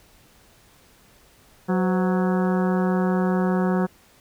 harmonic tone with a mistuned harmonic, 185 Hz, F#3, in tune, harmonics 1 / 2 / 3 / 4 / 5 / 6 / 7 / 8 / 9, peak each -20 / -26 / -30 / -32 / -34 / -36 / -37 / -38 / -39 dBFS, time 1.68-3.87 s, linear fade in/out 20 ms, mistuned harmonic 3, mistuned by -110 cents, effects pink hiss -55 dBFS RMS until 4.2 s

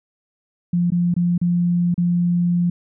sine tone with dropouts, 174.61 Hz, F3, in tune, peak -15 dBFS, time 0.73-2.7 s, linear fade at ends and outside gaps 5 ms, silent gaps 0.904-0.919 / 1.141-1.164 / 1.379-1.414 / 1.943-1.978 s, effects none

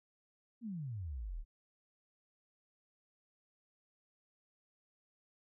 sine exponential sweep, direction down, 246.9 to 32.89 Hz, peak -39 dBFS, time 0.61-1.45 s, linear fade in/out 50 ms, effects none

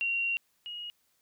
sine tone pair in turn, 2754 / 2883 Hz, F7 / F#7, -25 / -46 cents, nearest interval minor second, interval 79 cents, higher second, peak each -27 / -37 dBFS, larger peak first, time 0.01-0.37 / 0.66-0.9 s, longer first, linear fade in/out 0 ms, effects white hiss -72 dBFS RMS until 1.21 s

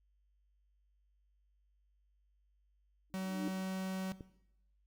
sine tone with exponential growth, 300 Hz, D4, 37 cents sharp, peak -33 dBFS, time 3.1-3.48 s, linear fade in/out 1 ms, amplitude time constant 82 ms
45% pulse tone, 188.8 Hz, F#3, 35 cents sharp, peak -37 dBFS, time 3.14-4.12 s, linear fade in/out 0 ms
click, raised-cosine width 3 ms, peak -33 dBFS, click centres 4.208 s
effects noise-tail reverb RT60 0.8 s tail -17 dB re dry + added 50 Hz sine -70 dBFS peak until 4.86 s

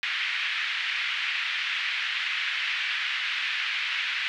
pink band-pass noise, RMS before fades -29 dBFS, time 0.03-4.28 s, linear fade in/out 0 ms, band 1800 to 3200 Hz, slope 24 dB/octave, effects none

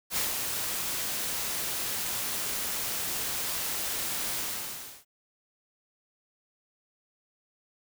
white noise with ADSR envelope, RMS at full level -28 dBFS, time 0.1-5.05 s, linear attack 64 ms, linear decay 170 ms, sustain -4 dB, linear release 670 ms, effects none

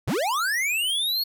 square linear sweep, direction up, 67.4 to 4399 Hz, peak -23 dBFS, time 0.07-1.24 s, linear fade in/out 10 ms, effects none

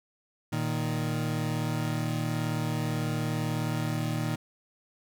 30% pulse tone pair together, 116.54 / 155.56 Hz, A#2 / D#3, 0 / 0 cents, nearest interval perfect fourth, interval 500 cents, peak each -28 dBFS, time 0.52-4.36 s, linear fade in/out 10 ms, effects none

